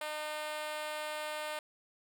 5% pulse tone with high-pass filter, 304.1 Hz, D#4, 40 cents flat, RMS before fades -39 dBFS, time 0.01-1.59 s, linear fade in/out 2 ms, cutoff 650 Hz, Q 2.9, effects none

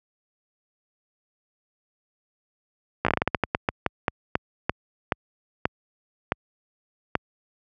slowing click train, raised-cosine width 0.5 ms, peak -5 dBFS, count 20, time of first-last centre 3.05-7.153 s, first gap 15 ms, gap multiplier 1.25, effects high-pass 60 Hz 12 dB/octave

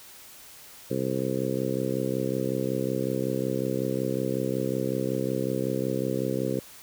harmonic tone, 65.41 Hz, C2, in tune, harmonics 2 / 3 / 4 / 5 / 6 / 7 / 8, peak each -33 / -33 / -33 / -33 / -33 / -33 / -33 dBFS, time 0.9-6.6 s, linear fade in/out 10 ms, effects white hiss -48 dBFS RMS until 6.82 s

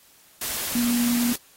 sine tone in noise, 239.4 Hz, A#3, 46 cents sharp, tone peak -20 dBFS, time 0.75-1.33 s, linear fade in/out 5 ms, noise white, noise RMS -29 dBFS, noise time 0.41-1.36 s, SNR +6 dB, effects white hiss -55 dBFS RMS until 1.56 s + AAC 48 kbps

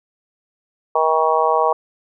harmonic tone, 159 Hz, D#3, 38 cents sharp, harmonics 3 / 4 / 5 / 6 / 7, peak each -20 / -20 / -20 / -20 / -20 dBFS, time 0.95-1.73 s, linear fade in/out 5 ms, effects none

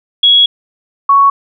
sine tone pair in turn, 3335 / 1112.9 Hz, G#7 / C#6, +7 / +6 cents, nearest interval octave + perfect fifth, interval 1901 cents, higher first, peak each -4 dBFS, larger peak neither, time 0.23-0.46 / 1.09-1.3 s, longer first, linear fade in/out 5 ms, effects none

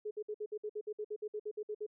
sine tone bursts, 423.2 Hz, G#4, 33 cents sharp, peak -36 dBFS, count 16, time 0.05-1.865 s, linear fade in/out 10 ms, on 60 ms, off 57 ms, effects none

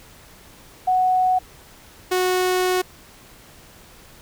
sine / sawtooth tone pair in turn, 740 / 367 Hz, F#5 / F#4, 0 / -14 cents, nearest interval octave, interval 1214 cents, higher first, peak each -15 / -14 dBFS, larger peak second, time 0.87-1.39 / 2.11-2.82 s, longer second, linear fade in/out 10 ms, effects pink hiss -47 dBFS RMS until 4.21 s

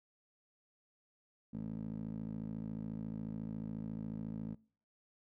15% pulse tone with band-pass filter, 54.1 Hz, A1, 29 cents flat, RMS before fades -42 dBFS, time 1.53-4.55 s, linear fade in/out 10 ms, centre 230 Hz, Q 2.7, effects noise-tail reverb RT60 0.5 s tail -24 dB re dry

